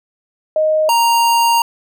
sine / square tone pair in turn, 622.3 / 932.4 Hz, D#5 / A#5, 0 / 0 cents, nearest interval perfect fifth, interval 700 cents, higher second, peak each -11 dBFS, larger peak neither, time 0.56-0.89 / 0.89-1.62 s, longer second, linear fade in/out 2 ms, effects none

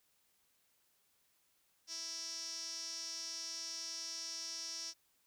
sawtooth tone with band-pass filter, 329.6 Hz, E4, in tune, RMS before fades -44 dBFS, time 1.87-4.94 s, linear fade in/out 50 ms, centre 5500 Hz, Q 9.5, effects white hiss -75 dBFS RMS until 5.26 s

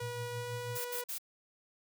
sawtooth tone with pitch glide, 484.6 to 488.3 Hz, B4 to B4, -33 to -20 cents, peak -35 dBFS, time 0-1.04 s, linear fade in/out 5 ms, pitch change +13 cents, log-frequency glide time 0.3-0.53 s
sine tone with tremolo, 116.54 Hz, A#2, in tune, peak -37 dBFS, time 0.01-0.78 s, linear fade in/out 10 ms, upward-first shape triangle, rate 6.1 Hz, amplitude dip 80%
blue noise bursts, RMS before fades -39 dBFS, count 3, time 0.75-1.185 s, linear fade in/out 10 ms, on 99 ms, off 69 ms
effects none

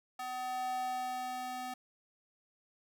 square tone with high-pass filter sweep, 252.4 Hz, B3, 38 cents sharp, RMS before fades -38 dBFS, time 0.19-1.74 s, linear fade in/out 5 ms, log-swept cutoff 910 to 530 Hz, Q 4.1, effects none

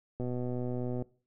click train, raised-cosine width 2 ms, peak -23 dBFS, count 103, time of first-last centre 0.2-1.023 s, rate 124 Hz, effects noise-tail reverb RT60 0.4 s tail -22 dB re dry

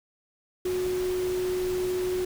sine tone in noise, 366 Hz, F#4, 19 cents flat, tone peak -25 dBFS, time 0.65-2.25 s, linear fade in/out 5 ms, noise pink, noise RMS -39 dBFS, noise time 0.65-2.25 s, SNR +11 dB, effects none

